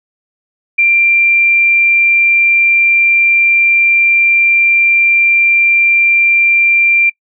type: tone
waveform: sine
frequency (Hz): 2370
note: D7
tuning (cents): +15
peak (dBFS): -6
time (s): 0.78-7.1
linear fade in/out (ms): 10
effects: noise-tail reverb RT60 0.1 s tail -25 dB re dry